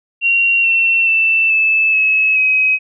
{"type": "tone with pitch steps", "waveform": "sine", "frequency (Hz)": [2751, 2707, 2663, 2621, 2579, 2537], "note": ["F7", "E7", "E7", "E7", "E7", "D#7"], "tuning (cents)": [-27, 45, 17, -11, -39, 33], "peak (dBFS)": -10, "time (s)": [0.21, 2.79], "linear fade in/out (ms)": 50, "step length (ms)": 430, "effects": []}